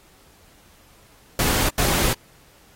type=noise bursts at uneven times; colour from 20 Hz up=pink; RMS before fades=-21 dBFS; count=2; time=1.39-1.69 / 1.78-2.13 s; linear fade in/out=2 ms; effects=pink hiss -54 dBFS RMS until 2.75 s + AAC 48 kbps